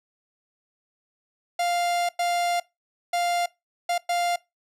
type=tone bursts at uneven times; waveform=45% pulse; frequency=698.5 Hz; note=F5; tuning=in tune; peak=-22 dBFS; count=5; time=1.59-2.09 / 2.19-2.6 / 3.13-3.46 / 3.89-3.98 / 4.09-4.36 s; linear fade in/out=5 ms; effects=noise-tail reverb RT60 0.2 s tail -21 dB re dry + low-pass 11000 Hz 12 dB/octave